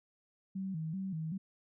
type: tone with vibrato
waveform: sine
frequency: 174.61 Hz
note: F3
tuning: in tune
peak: -35 dBFS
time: 0.55-1.38 s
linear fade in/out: 10 ms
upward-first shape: square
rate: 2.6 Hz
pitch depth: 160 cents each way
effects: none